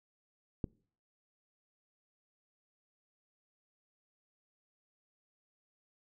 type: click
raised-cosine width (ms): 3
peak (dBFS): -21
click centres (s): 0.642
effects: noise-tail reverb RT60 0.5 s tail -25 dB re dry